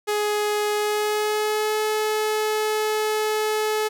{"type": "tone with pitch glide", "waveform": "sawtooth", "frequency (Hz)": [418.6, 429.6], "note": ["G#4", "A4"], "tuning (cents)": [14, -41], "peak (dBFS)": -17, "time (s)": [0.07, 3.89], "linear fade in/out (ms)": 20, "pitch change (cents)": 45, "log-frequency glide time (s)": [0.74, 1.81], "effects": []}